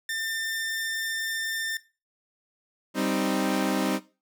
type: tone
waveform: sawtooth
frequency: 1796 Hz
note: A6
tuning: 35 cents sharp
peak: -25 dBFS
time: 0.09-1.77 s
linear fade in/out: 2 ms
type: chord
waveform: sawtooth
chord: C minor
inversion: second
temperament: equal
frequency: 196 / 261.6 / 311.1 Hz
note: G3 / C4 / Eb4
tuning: 0 / 0 / 0 cents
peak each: -25 / -24 / -25 dBFS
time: 2.94-4 s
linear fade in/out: 50 ms
effects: noise-tail reverb RT60 0.3 s tail -17 dB re dry